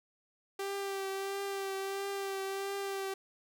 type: tone with vibrato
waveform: sawtooth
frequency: 392 Hz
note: G4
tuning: in tune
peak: -31 dBFS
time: 0.59-3.14 s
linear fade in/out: 5 ms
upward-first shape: triangle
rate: 1.5 Hz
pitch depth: 26 cents each way
effects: none